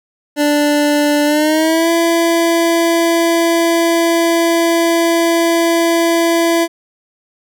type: tone with pitch glide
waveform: 25% pulse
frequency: 293.7 to 335.4 Hz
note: D4 to E4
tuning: 0 to +30 cents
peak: -7 dBFS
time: 0.36-6.68 s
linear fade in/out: 50 ms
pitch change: +230 cents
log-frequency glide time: 1.25-1.9 s
effects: none